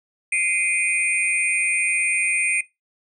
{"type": "tone cluster", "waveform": "sine", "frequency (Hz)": [2088, 2291, 2473, 8770], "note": ["C7", "D7", "D#7", "C#9"], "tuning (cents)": [-4, -44, -11, -20], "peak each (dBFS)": [-25, -28, -20, -27], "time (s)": [0.32, 2.61], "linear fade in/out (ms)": 5, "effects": ["noise-tail reverb RT60 0.2 s tail -20 dB re dry"]}